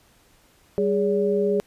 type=tone cluster; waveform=sine; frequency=196.5 / 411.3 / 570 Hz; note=G3 / G#4 / C#5; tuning=+4 / -17 / +48 cents; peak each=-26 / -20 / -27 dBFS; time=0.78-1.6 s; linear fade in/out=0 ms; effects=pink hiss -58 dBFS RMS until 1.66 s + resampled to 32000 Hz